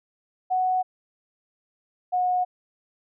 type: tone pair in turn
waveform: sine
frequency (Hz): 741 / 727.4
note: F#5 / F#5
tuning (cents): +2 / -30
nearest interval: unison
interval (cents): 32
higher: first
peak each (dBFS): -20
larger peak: neither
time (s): 0.5-0.83 / 2.12-2.45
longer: neither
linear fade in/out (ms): 20
effects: none

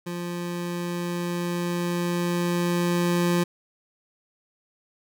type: tone with level ramp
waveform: 25% pulse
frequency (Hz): 174.4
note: F3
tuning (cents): -2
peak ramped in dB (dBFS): -26 to -16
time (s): 0.06-3.44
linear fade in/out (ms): 10
effects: none

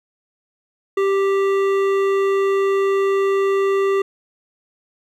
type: tone with hard clipping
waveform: triangle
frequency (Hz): 392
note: G4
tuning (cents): 0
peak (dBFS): -17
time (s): 0.97-4.02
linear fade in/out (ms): 5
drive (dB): 16
effects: none

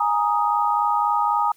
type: chord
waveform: sine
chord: Ab suspended second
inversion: none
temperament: just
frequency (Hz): 830.6 / 934.4 / 1245.9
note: Ab5 / Bb5 / Eb6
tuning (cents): 0 / +4 / +2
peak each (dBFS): -22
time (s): 0-1.52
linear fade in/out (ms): 5
effects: white hiss -58 dBFS RMS until 1.56 s + high-pass 60 Hz 12 dB/octave

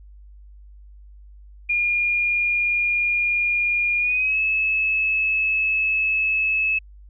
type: tone with pitch glide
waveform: sine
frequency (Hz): 2421 to 2595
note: D#7 to E7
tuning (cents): -48 to -28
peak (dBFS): -18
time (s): 1.69-6.79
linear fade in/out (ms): 10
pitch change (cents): +120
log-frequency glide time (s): 3.99-4.39
effects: added 50 Hz sine -42 dBFS peak until 7.09 s

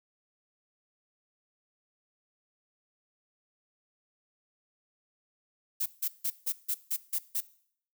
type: noise bursts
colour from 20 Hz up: violet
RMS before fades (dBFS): -30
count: 8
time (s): 5.8-7.408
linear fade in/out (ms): 10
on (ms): 61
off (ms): 160
effects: noise-tail reverb RT60 0.6 s tail -19 dB re dry

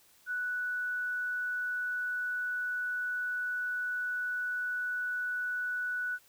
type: tone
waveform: sine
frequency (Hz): 1480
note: F#6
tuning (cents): 0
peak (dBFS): -31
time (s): 0.26-6.19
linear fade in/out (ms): 50
effects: white hiss -63 dBFS RMS until 6.28 s

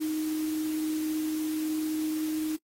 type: tone in noise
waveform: sine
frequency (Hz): 311.1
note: D#4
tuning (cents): 0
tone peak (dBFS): -27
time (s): 0-2.57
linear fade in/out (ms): 20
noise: white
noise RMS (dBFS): -43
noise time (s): 0-2.57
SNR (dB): +13
effects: noise-tail reverb RT60 0.1 s tail -25 dB re dry + AAC 48 kbps

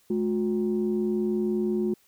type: tone pair together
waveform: sine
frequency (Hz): 214.1 / 360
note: A3 / F#4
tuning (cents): -47 / -47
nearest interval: major sixth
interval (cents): 900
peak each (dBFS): -25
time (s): 0.1-1.94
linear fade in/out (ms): 5
effects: tanh soft clip ceiling -17 dBFS + white hiss -63 dBFS RMS until 2.07 s

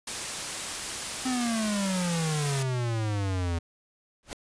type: noise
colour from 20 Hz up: white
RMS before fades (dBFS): -33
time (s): 0.07-2.63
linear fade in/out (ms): 5
type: exponential sweep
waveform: square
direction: down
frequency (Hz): 261.6 to 82.9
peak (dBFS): -27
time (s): 1.25-3.59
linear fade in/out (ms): 10
type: noise with exponential growth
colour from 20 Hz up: pink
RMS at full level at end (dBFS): -32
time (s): 4.23-4.33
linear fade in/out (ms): 0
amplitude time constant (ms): 21
effects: resampled to 22050 Hz

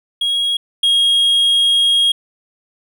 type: tone pair in turn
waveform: triangle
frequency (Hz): 3298 / 3270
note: G#7 / G#7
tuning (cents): -13 / -28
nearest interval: unison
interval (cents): 15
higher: first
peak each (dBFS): -13 / -9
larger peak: second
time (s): 0.21-0.57 / 0.83-2.12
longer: second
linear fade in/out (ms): 5
effects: none

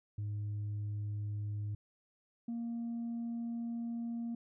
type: tone pair in turn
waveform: sine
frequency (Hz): 104 / 233.5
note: G#2 / A#3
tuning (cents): +3 / +3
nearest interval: octave + major second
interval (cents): 1400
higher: second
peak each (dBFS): -33 / -34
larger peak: first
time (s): 0.18-1.75 / 2.48-4.35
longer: second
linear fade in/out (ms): 5
effects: tanh soft clip ceiling -34 dBFS

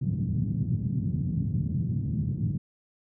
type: band-pass noise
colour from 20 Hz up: pink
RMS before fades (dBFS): -28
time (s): 0.01-2.58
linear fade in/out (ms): 10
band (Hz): 100 to 190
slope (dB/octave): 24
effects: none

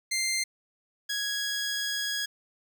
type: tone pair in turn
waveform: 15% pulse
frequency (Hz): 2093 / 1661.2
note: C7 / G#6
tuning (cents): 0 / 0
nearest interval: major third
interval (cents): 400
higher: first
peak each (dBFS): -20 / -22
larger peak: first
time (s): 0.11-0.44 / 1.09-2.26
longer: second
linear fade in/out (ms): 10
effects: none

